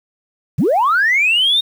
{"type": "linear sweep", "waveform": "sine", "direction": "up", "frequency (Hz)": [102.9, 3729], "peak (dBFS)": -10, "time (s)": [0.58, 1.61], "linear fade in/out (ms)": 10, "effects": ["tanh soft clip ceiling -7 dBFS", "7-bit"]}